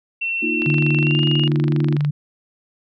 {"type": "tone with pitch glide", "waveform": "sine", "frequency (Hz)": [2706, 2849], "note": ["E7", "F7"], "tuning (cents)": [45, 34], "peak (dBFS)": -20, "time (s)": [0.21, 1.48], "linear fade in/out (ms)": 10, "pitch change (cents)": 89, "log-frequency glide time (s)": [1.02, 1.24]}
{"type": "chord", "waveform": "sine", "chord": "Bb suspended fourth", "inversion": "none", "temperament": "equal", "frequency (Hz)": [233.1, 311.1, 349.2], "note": ["Bb3", "Eb4", "F4"], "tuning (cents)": [0, 0, 0], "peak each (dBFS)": [-26, -24, -26], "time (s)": [0.42, 1.97], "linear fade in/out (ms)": 10}
{"type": "click train", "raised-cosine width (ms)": 0.3, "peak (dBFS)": -15, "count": 36, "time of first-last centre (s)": [0.62, 2.049], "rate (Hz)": 24.5}
{"type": "tone", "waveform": "sine", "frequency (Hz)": 146.83, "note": "D3", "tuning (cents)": 0, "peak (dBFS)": -16, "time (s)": [0.66, 2.11], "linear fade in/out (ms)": 10}
{"effects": []}